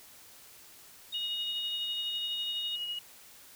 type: tone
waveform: sine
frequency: 3715 Hz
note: A#7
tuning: 7 cents flat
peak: -36 dBFS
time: 1.12-2.76 s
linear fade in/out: 10 ms
type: tone with tremolo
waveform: sine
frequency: 2892 Hz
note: F#7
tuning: 40 cents flat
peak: -32 dBFS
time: 1.14-2.99 s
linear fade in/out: 5 ms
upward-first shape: sine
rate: 12 Hz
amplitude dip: 35%
effects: white hiss -54 dBFS RMS until 3.55 s